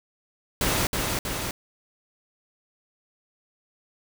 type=noise with echo; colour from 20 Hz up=pink; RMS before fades=-24 dBFS; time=0.61-0.87 s; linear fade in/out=2 ms; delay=320 ms; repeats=2; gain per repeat=-3 dB; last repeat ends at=1.51 s; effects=none